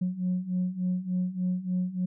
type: beating tone pair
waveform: sine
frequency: 180 / 183.4 Hz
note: F#3 / F#3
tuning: -47 / -15 cents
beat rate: 3.4 Hz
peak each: -30 / -27 dBFS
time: 0.01-2.06 s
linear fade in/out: 10 ms
effects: tanh soft clip ceiling -21 dBFS